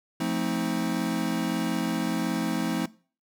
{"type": "chord", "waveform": "square", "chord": "F dominant seventh", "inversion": "none", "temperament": "equal with one note detuned", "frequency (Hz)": [174.61, 220, 261.6, 317.7], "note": ["F3", "A3", "C4", "Eb4"], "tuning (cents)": [0, 0, 0, 36], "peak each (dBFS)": -32, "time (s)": [0.2, 2.86], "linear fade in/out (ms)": 5, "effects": ["noise-tail reverb RT60 0.4 s tail -20 dB re dry"]}